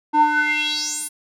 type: tone with band-pass filter sweep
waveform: square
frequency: 300.2 Hz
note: D4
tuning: 38 cents sharp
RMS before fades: -20 dBFS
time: 0.13-1.09 s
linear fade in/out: 20 ms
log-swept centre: 720 to 11000 Hz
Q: 5.6
effects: none